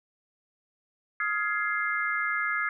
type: chord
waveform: sine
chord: F minor seventh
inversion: third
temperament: just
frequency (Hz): 1257.2 / 1396.9 / 1676.3 / 2095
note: Eb6 / F6 / Ab6 / C7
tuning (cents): +18 / 0 / +16 / +2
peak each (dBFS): -32 / -33 / -30 / -31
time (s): 1.2-2.69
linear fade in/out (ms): 2
effects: none